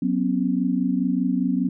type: chord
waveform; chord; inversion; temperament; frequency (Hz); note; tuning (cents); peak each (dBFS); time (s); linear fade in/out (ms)
sine; F# suspended fourth; none; equal with one note detuned; 185 / 246.9 / 271.9; F#3 / B3 / C#4; 0 / 0 / -33; -24 / -23 / -24; 0.02-1.69; 5
effects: none